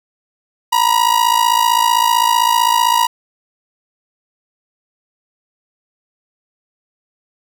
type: ring-modulated tone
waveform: 45% pulse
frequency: 958 Hz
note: A#5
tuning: 47 cents sharp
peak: -8 dBFS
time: 0.72-3.07 s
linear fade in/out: 10 ms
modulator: 27.8 Hz
effects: none